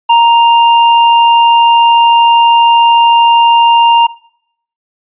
square tone, 933 Hz, A#5, 1 cent sharp, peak -4 dBFS, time 0.09-4.07 s, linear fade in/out 10 ms, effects noise-tail reverb RT60 0.7 s tail -21 dB re dry + resampled to 8000 Hz

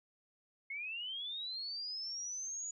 sine linear sweep, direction up, 2145 to 6880 Hz, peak -39 dBFS, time 0.7-2.71 s, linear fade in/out 5 ms, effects none

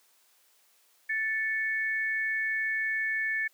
sine tone pair together, 1760 / 2217 Hz, A6 / C#7, 0 / 0 cents, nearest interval major third, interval 400 cents, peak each -28 / -33 dBFS, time 1.09-3.48 s, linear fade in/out 10 ms, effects white hiss -65 dBFS RMS until 3.53 s + high-pass 400 Hz 12 dB/octave

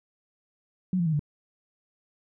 sine tone with pitch steps, 184.4 / 171.06 / 158.69 / 147.21 Hz, F#3 / F3 / D#3 / D3, -6 / -36 / +34 / +4 cents, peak -22 dBFS, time 0.93-1.194 s, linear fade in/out 2 ms, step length 66 ms, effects none

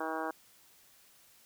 harmonic tone, 159.7 Hz, D#3, 45 cents sharp, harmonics 2 / 3 / 4 / 5 / 6 / 7 / 8 / 9 / 10, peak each -40 / -42 / -41 / -40 / -42 / -42 / -47 / -44 / -46 dBFS, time 0-0.31 s, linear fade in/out 5 ms, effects white hiss -62 dBFS RMS until 1.45 s

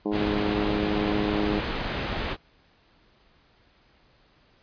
harmonic tone, 104 Hz, G#2, 3 cents sharp, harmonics 2 / 3 / 4 / 5 / 6 / 7 / 8 / 9 / 10, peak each -31 / -27 / -30 / -38 / -41 / -40 / -43 / -46 / -46 dBFS, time 0.05-1.6 s, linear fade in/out 10 ms
pink low-pass noise, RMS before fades -30 dBFS, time 0.11-2.37 s, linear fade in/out 50 ms, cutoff 4000 Hz, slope 24 dB/octave
effects pink hiss -61 dBFS RMS until 4.62 s + resampled to 11025 Hz

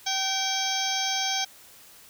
harmonic tone with a mistuned harmonic, 772 Hz, G5, 27 cents flat, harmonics 1 / 2 / 3 / 4 / 5 / 6 / 7 / 8, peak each -31 / -36 / -35 / -31 / -36 / -36 / -33 / -31 dBFS, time 0.06-1.45 s, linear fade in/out 10 ms, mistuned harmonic 4, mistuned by +82 cents, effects white hiss -51 dBFS RMS until 2.09 s

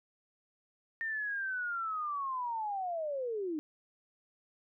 sine linear sweep, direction down, 1827 to 293.7 Hz, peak -33 dBFS, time 1.01-3.59 s, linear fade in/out 0 ms, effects none

